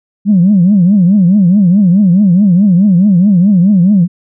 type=tone with vibrato; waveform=sine; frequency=189.8 Hz; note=F#3; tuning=44 cents sharp; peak=-3 dBFS; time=0.25-4.08 s; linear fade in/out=50 ms; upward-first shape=triangle; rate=4.7 Hz; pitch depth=230 cents each way; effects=tanh soft clip ceiling 0 dBFS